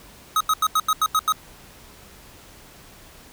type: tone bursts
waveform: square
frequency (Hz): 1267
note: D#6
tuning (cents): +31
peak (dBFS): -17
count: 8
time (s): 0.36-1.323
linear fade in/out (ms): 2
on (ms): 46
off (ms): 85
effects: pink hiss -47 dBFS RMS until 3.32 s